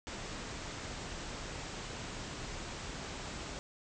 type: low-pass noise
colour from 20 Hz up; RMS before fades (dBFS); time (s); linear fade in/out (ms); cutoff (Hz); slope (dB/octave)
pink; -43; 0.07-3.59; 0; 8000; 96
effects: none